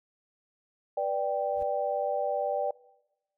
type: chord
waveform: sine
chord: G major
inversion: first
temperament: just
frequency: 490 / 588 / 784 Hz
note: B4 / D5 / G5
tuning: -14 / +2 / 0 cents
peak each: -34 / -29 / -31 dBFS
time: 0.97-2.71 s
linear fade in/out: 5 ms
type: noise with exponential growth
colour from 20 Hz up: brown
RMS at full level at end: -42 dBFS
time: 1.48-1.63 s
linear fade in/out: 5 ms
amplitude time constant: 31 ms
effects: noise-tail reverb RT60 1.0 s tail -22 dB re dry